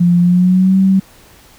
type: tone with pitch glide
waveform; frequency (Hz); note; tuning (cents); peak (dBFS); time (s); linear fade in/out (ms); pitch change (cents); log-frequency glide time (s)
sine; 174.61 to 191.52; F3 to G3; 0 to -40; -7; 0-1; 10; +160; 0.2-0.78
effects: pink hiss -44 dBFS RMS until 1.58 s